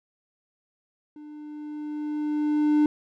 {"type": "tone with level ramp", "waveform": "triangle", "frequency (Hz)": 299.6, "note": "D4", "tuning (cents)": 35, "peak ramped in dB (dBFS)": [-39, -14], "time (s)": [1.16, 2.86], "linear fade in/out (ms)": 2, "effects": []}